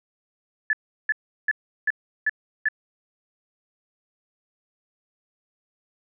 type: tone bursts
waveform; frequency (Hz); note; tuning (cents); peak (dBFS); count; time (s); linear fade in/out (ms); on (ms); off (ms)
sine; 1729; A6; -31; -18; 6; 0.7-2.686; 2; 31; 360
effects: none